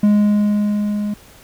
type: tone with level ramp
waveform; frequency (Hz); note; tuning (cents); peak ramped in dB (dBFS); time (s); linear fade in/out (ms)
triangle; 207.7; G#3; 0; -7 to -17; 0.03-1.14; 5
effects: pink hiss -45 dBFS RMS until 1.43 s